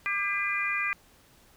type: harmonic tone with a mistuned harmonic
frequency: 402 Hz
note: G4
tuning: 44 cents sharp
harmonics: 3 / 4 / 5 / 6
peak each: -34 / -34 / -31 / -30 dBFS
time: 0.06-0.93 s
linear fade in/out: 0 ms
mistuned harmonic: 3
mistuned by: -21 cents
effects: pink hiss -59 dBFS RMS until 1.56 s